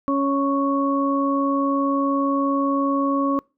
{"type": "harmonic tone", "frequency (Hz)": 277.2, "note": "C#4", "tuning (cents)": 0, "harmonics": [1, 2, 4], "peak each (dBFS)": [-20, -26, -23], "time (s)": [0.08, 3.39], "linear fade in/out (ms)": 0, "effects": ["noise-tail reverb RT60 0.3 s tail -26 dB re dry"]}